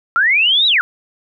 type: linear two-way sweep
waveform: sine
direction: up then down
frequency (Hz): 1319 to 3951 to 1319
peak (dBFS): -10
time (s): 0.16-0.81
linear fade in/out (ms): 0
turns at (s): 0.67
effects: none